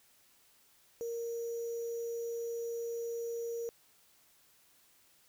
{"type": "tone with sample-and-hold", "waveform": "sine", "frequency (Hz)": 466.2, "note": "A#4", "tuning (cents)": 0, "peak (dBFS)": -35, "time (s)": [1.01, 3.69], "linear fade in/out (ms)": 0, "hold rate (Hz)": 6300, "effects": ["white hiss -66 dBFS RMS until 5.28 s"]}